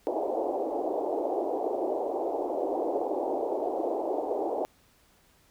pink band-pass noise, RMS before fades -30 dBFS, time 0.07-4.65 s, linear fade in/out 0 ms, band 310 to 820 Hz, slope 48 dB/octave, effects pink hiss -63 dBFS RMS until 5.5 s

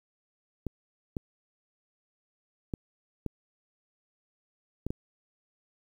clicks, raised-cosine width 3 ms, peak -19 dBFS, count 6, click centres 0.667 / 1.168 / 2.738 / 3.263 / 4.866 / 4.905 s, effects 9-bit

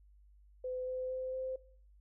sine tone with pitch steps, 508 / 511.8 / 515.7 / 519.6 Hz, B4 / C5 / C5 / C5, +49 / -38 / -25 / -12 cents, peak -36 dBFS, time 0.64-1.56 s, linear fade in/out 5 ms, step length 230 ms, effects noise-tail reverb RT60 0.5 s tail -18 dB re dry + added 50 Hz sine -59 dBFS peak until 2 s

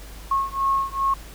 sine beating tone pair, 1088 / 1090.5 Hz, C#6 / C#6, -33 / -29 cents, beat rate 2.5 Hz, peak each -23 dBFS, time 0.31-1.14 s, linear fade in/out 5 ms, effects added 50 Hz sine -38 dBFS peak until 1.34 s + pink hiss -44 dBFS RMS until 1.34 s

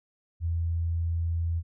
sine tone, 83.7 Hz, E2, 27 cents sharp, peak -25 dBFS, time 0.4-1.63 s, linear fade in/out 50 ms, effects none

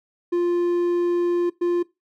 triangle tone bursts at uneven times, 349.2 Hz, F4, in tune, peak -16 dBFS, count 2, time 0.32-1.5 / 1.61-1.83 s, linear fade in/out 10 ms, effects noise-tail reverb RT60 0.2 s tail -20 dB re dry

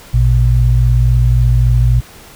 sine tone pair together, 56.92 / 120.6 Hz, A#1 / B2, -41 / -41 cents, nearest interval octave + minor second, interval 1300 cents, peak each -10 dBFS, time 0.13-2.01 s, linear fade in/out 20 ms, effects pink hiss -38 dBFS RMS until 2.35 s

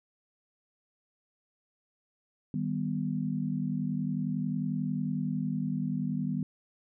sine chord, Eb augmented, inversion none, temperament equal, 155.56 / 196 / 246.9 Hz, Eb3 / G3 / B3, 0 / 0 / 0 cents, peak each -33 dBFS, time 2.54-6.43 s, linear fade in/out 2 ms, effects none

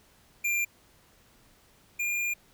square tone pair in turn, 2384 / 2408 Hz, D7 / D7, +25 / +43 cents, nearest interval unison, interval 18 cents, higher second, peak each -26 / -28 dBFS, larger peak first, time 0.44-0.65 / 1.99-2.34 s, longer second, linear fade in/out 10 ms, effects pink hiss -61 dBFS RMS until 2.53 s

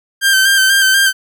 sawtooth tone with vibrato, 1568 Hz, G6, in tune, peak -5 dBFS, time 0.21-1.13 s, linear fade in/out 50 ms, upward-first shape square, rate 4.1 Hz, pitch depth 28 cents each way, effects none

